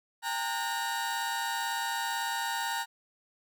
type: tone cluster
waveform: 30% pulse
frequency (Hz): 798 / 916 / 1446 / 3830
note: G5 / A#5 / F#6 / A#7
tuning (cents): +31 / -31 / -40 / +46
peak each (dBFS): -35 / -30 / -35 / -39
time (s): 0.22-2.86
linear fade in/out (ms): 50
effects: none